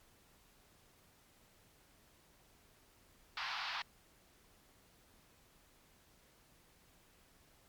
pink band-pass noise, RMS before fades -41 dBFS, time 3.37-3.82 s, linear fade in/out 2 ms, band 810 to 4900 Hz, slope 48 dB/octave, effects pink hiss -67 dBFS RMS until 7.68 s + MP3 96 kbps

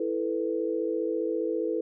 sine chord, E suspended fourth, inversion none, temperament just, 329.6 / 439.5 / 494.4 Hz, E4 / A4 / B4, 0 / -2 / +2 cents, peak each -30 / -30 / -31 dBFS, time 0-1.81 s, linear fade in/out 5 ms, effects none

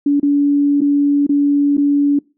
sine tone with dropouts, 286.1 Hz, D4, 45 cents flat, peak -10 dBFS, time 0.06-2.19 s, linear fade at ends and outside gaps 5 ms, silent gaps 0.199-0.229 / 0.808-0.815 / 1.267-1.292 / 1.77-1.778 s, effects noise-tail reverb RT60 0.3 s tail -24 dB re dry

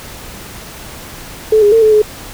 sine tone with pitch steps, 434.6 / 411.7 / 451.7 / 433.2 / 425 Hz, A4 / G#4 / A4 / A4 / G#4, -21 / -15 / +45 / -27 / +40 cents, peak -5 dBFS, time 1.52-2.02 s, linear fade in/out 5 ms, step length 100 ms, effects pink hiss -31 dBFS RMS until 2.33 s

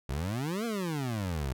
25% pulse exponential two-way sweep, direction up then down, 61.5 to 240 to 61.5 Hz, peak -27 dBFS, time 0.09-1.53 s, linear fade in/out 5 ms, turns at 0.65 s, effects none

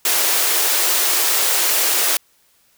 white high-pass noise, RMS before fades -17 dBFS, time 0.05-2.17 s, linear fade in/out 2 ms, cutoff 320 Hz, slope 48 dB/octave, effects white hiss -58 dBFS RMS until 2.77 s

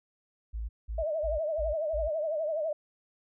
sine tone bursts, 55.2 Hz, A1, 6 cents sharp, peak -32 dBFS, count 5, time 0.53-2.09 s, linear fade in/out 20 ms, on 160 ms, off 190 ms
sine tone with vibrato, 624 Hz, D#5, 5 cents sharp, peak -28 dBFS, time 0.98-2.73 s, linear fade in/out 5 ms, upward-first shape triangle, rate 12 Hz, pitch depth 120 cents each way
effects none

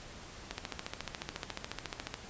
click train, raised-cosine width 0.2 ms, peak -19 dBFS, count 24, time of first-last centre 0.51-2.141 s, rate 14.1 Hz, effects pink hiss -49 dBFS RMS until 2.29 s + resampled to 16000 Hz

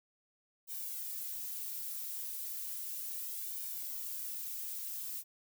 violet noise with flanger, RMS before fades -41 dBFS, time 0.67-5.24 s, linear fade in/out 50 ms, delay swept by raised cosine 1.5 to 3.5 ms, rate 0.34 Hz, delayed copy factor -0.75, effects none

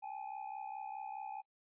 triangle ring-modulated tone, 824 Hz, G#5, 14 cents flat, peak -37 dBFS, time 0.02-1.42 s, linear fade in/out 20 ms, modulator 32.4 Hz, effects noise-tail reverb RT60 0.1 s tail -25 dB re dry + resampled to 8000 Hz

